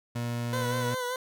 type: tone with pitch glide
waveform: 30% pulse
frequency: 119.1 to 121.25 Hz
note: A#2 to B2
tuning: +38 to -31 cents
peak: -27 dBFS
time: 0.15-0.95 s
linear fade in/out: 10 ms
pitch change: +31 cents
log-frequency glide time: 0.63-0.7 s
type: tone with vibrato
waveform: 20% pulse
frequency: 501 Hz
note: B4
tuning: 25 cents sharp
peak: -25 dBFS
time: 0.53-1.16 s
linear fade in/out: 2 ms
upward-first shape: sine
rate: 5.2 Hz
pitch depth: 44 cents each way
effects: none